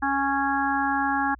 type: harmonic tone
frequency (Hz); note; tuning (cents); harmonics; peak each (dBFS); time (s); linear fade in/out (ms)
276.3; C#4; -6; 1 / 3 / 4 / 5 / 6; -28 / -25 / -30 / -31 / -28; 0.02-1.35; 10
effects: added 60 Hz sine -46 dBFS peak until 1.39 s